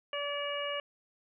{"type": "harmonic tone", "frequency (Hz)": 575, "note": "D5", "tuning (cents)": -37, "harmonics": [1, 2, 3, 4, 5], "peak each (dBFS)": [-36, -40, -43, -42, -38], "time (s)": [0.13, 0.8], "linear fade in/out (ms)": 2, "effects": []}